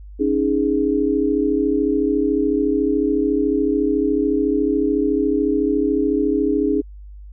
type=chord; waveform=sine; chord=C# suspended second; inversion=none; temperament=equal; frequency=277.2 / 311.1 / 415.3 Hz; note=C#4 / D#4 / G#4; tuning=0 / 0 / 0 cents; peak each=-20 dBFS; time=0.19-6.82 s; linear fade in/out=20 ms; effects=added 50 Hz sine -35 dBFS peak until 7.32 s